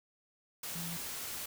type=tone in noise; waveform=sine; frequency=169.2 Hz; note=E3; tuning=45 cents sharp; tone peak=-41 dBFS; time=0.75-0.97 s; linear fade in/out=5 ms; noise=white; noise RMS=-41 dBFS; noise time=0.63-1.46 s; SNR=-3 dB; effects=none